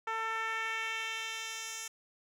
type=tone with band-pass filter sweep; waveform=10% pulse; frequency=447 Hz; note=A4; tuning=27 cents sharp; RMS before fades=-37 dBFS; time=0.07-1.88 s; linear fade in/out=5 ms; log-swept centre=1100 to 6800 Hz; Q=1.3; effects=none